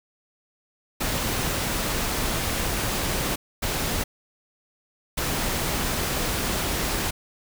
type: noise bursts at uneven times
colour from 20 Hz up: pink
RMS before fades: -26 dBFS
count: 3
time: 1-3.36 / 3.62-4.04 / 5.17-7.11 s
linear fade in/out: 10 ms
effects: none